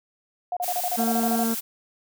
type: tone bursts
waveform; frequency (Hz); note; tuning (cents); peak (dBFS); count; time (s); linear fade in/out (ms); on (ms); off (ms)
sine; 716; F5; +43; -24; 12; 0.52-1.436; 2; 47; 32
type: noise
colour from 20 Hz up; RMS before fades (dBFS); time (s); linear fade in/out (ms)
blue; -30; 0.62-1.61; 20
type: harmonic tone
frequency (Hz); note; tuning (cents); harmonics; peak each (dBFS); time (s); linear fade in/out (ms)
227.6; A#3; -41; 1 / 2 / 3 / 4 / 5 / 6 / 7; -23 / -32 / -38 / -40 / -43 / -40 / -43; 0.97-1.55; 20
effects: none